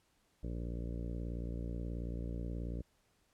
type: harmonic tone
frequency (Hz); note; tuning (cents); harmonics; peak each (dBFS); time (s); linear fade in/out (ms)
58.5; A#1; +7; 1 / 2 / 3 / 4 / 5 / 6 / 7 / 8 / 9 / 10; -39 / -45 / -46 / -51 / -49 / -55 / -55 / -55 / -57 / -59; 0.43-2.82; 5
effects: pink hiss -74 dBFS RMS until 3.33 s + low-pass 12000 Hz 12 dB/octave